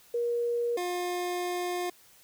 sine / 25% pulse tone pair in turn, 474.9 / 355.8 Hz, A#4 / F4, +32 / +32 cents, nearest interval perfect fourth, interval 500 cents, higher first, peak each -26 dBFS, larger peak neither, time 0.14-0.77 / 0.77-1.9 s, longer second, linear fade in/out 5 ms, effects white hiss -58 dBFS RMS until 2.23 s

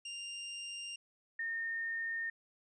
sawtooth / sine tone pair in turn, 2794 / 1828.6 Hz, F7 / A#6, 0 / -34 cents, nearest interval perfect fifth, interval 734 cents, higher first, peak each -38 / -35 dBFS, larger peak second, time 0.05-0.96 / 1.39-2.3 s, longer neither, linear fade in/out 5 ms, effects resampled to 22050 Hz

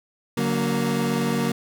30% pulse chord, D augmented, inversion none, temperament equal with one note detuned, 143.31 / 185 / 233.1 Hz, D3 / F#3 / A#3, -42 / 0 / 0 cents, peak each -25 / -24 / -21 dBFS, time 0.37-1.52 s, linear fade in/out 5 ms, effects none

